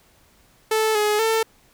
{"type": "tone with pitch steps", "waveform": "sawtooth", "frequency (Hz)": [437.8, 420.6, 446.6], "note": ["A4", "G#4", "A4"], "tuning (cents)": [-9, 22, 26], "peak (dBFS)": -14, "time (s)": [0.71, 1.43], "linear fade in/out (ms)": 5, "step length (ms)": 240, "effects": ["pink hiss -57 dBFS RMS until 1.73 s"]}